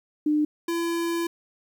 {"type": "tone pair in turn", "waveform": ["sine", "square"], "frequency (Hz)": [300.9, 337.7], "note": ["D4", "E4"], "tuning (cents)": [42, 42], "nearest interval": "major second", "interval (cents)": 200, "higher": "second", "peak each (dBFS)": [-19, -25], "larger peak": "first", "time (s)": [[0.26, 0.45], [0.68, 1.27]], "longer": "second", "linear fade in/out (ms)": 5, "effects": ["10-bit"]}